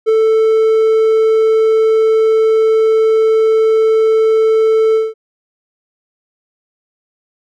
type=tone with ADSR envelope; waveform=triangle; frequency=441.7 Hz; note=A4; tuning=7 cents sharp; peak=-4 dBFS; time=0.06-5.14 s; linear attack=31 ms; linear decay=7 ms; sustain=-2 dB; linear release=190 ms; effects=none